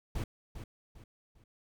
brown noise with echo, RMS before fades -34 dBFS, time 0.15-0.24 s, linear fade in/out 5 ms, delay 400 ms, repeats 3, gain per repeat -9 dB, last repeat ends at 1.44 s, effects none

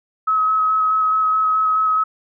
sine tone with vibrato, 1280 Hz, D#6, 49 cents sharp, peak -14 dBFS, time 0.27-2.04 s, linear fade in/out 10 ms, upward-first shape square, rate 4.7 Hz, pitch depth 10 cents each way, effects none

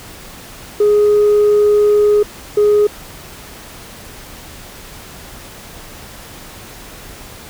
sine tone bursts at uneven times, 416.5 Hz, G#4, 5 cents sharp, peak -6 dBFS, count 2, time 0.8-2.23 / 2.57-2.87 s, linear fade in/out 5 ms, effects tanh soft clip ceiling -6 dBFS + pink hiss -35 dBFS RMS until 7.49 s

